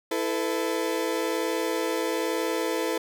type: chord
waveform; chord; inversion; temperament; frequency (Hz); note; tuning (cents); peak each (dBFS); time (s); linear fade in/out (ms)
35% pulse; E suspended fourth; none; equal with one note detuned; 329.6 / 440 / 501.1; E4 / A4 / B4; 0 / 0 / +25; -28; 0.11-2.98; 5
effects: none